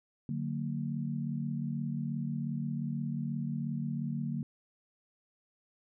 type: chord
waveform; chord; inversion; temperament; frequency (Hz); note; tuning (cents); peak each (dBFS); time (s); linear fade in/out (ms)
sine; D augmented; none; just; 146.83 / 183.54 / 229.4; D3 / F#3 / A#3; 0 / -14 / -28; -35 / -39 / -36; 0.29-4.43; 2
effects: none